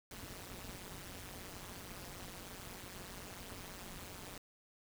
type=noise with amplitude modulation; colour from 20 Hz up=pink; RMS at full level=-45 dBFS; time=0.11-4.38 s; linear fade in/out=2 ms; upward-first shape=sine; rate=185 Hz; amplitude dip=100%; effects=none